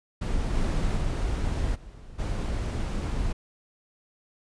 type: noise with level steps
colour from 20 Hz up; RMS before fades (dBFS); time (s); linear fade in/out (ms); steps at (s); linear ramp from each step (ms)
brown; -27 / -25 / -27 / -45 / -28; 0.21-3.33; 10; 0.53 / 0.96 / 1.74 / 2.18; 20
effects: resampled to 22050 Hz